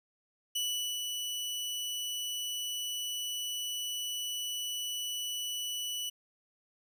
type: tone with ADSR envelope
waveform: sawtooth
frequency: 2960 Hz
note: F#7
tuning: in tune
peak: -27 dBFS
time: 0.55-6.1 s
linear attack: 9 ms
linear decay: 430 ms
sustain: -4 dB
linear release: 12 ms
effects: none